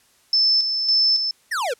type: tone with tremolo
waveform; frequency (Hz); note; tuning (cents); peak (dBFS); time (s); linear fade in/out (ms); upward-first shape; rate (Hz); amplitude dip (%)
sine; 5274; E8; 0; -14; 0.33-1.31; 2; square; 1.8; 50
type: exponential sweep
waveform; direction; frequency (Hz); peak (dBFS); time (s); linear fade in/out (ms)
square; down; 1975.5 to 440; -22; 1.51-1.74; 10
effects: white hiss -58 dBFS RMS until 1.79 s + low-pass 11000 Hz 12 dB/octave